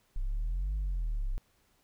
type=exponential two-way sweep; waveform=sine; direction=up then down; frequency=30.77 to 51.5 to 30.77 Hz; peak=-27 dBFS; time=0.16-1.38 s; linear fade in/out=0 ms; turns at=0.75 s; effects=tanh soft clip ceiling -28 dBFS + pink hiss -70 dBFS RMS until 1.83 s